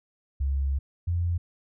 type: tone pair in turn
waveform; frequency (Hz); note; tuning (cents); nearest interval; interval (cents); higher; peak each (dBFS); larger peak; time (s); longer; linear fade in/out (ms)
sine; 68.6 / 86.43; C#2 / F2; -17 / -17; major third; 400; second; -23; neither; 0.4-0.79 / 1.07-1.38; first; 10
effects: none